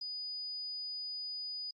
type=tone; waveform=sine; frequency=4950 Hz; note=D#8; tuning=10 cents flat; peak=-38 dBFS; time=0.01-1.71 s; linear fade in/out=5 ms; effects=AAC 32 kbps